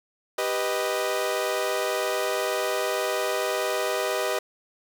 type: chord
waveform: sawtooth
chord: G augmented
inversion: none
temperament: equal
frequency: 392 / 493.9 / 622.3 Hz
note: G4 / B4 / D#5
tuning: 0 / 0 / 0 cents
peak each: -26 / -25 / -24 dBFS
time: 0.38-4.39 s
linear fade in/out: 5 ms
effects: none